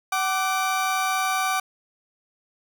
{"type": "tone pair together", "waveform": "30% pulse", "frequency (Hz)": [755.2, 1174.7], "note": ["F#5", "D6"], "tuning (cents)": [35, 0], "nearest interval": "minor sixth", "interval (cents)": 765, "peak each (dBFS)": -22, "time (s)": [0.12, 1.6], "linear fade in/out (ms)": 5, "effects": []}